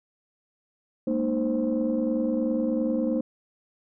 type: tone cluster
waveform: sine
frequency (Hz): 212.2 / 235.1 / 305 / 523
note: G#3 / A#3 / D#4 / C5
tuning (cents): +38 / +15 / -34 / -1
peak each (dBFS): -33 / -25 / -27 / -28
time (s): 1.07-3.21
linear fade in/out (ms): 5
effects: tanh soft clip ceiling -16 dBFS